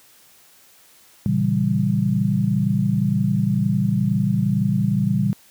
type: chord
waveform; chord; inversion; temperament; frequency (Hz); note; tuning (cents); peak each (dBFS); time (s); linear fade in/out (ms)
sine; A# diminished seventh; none; equal; 116.54 / 138.59 / 164.81 / 196; A#2 / C#3 / E3 / G3; 0 / 0 / 0 / 0; -23 / -23 / -24 / -20; 1.26-5.33; 0
effects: white hiss -52 dBFS RMS until 5.5 s + high-pass 60 Hz 12 dB/octave